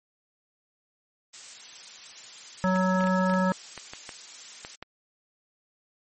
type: noise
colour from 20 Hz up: blue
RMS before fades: -39 dBFS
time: 1.33-4.76 s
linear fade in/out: 10 ms
type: harmonic tone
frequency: 186.1 Hz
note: F#3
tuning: 10 cents sharp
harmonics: 1 / 3 / 5 / 7 / 9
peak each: -23 / -28 / -30 / -31 / -33 dBFS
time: 2.64-3.52 s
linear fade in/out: 0 ms
type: clicks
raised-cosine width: 0.3 ms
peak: -21 dBFS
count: 11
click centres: 2.76 / 3.008 / 3.04 / 3.071 / 3.298 / 3.339 / 3.777 / 3.935 / 4.092 / 4.649 / 4.826 s
effects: MP3 32 kbps